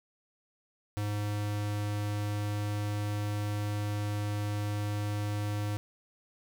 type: tone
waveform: square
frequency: 103.83 Hz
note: G#2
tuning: in tune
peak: -31 dBFS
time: 0.97-5.77 s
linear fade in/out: 0 ms
effects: none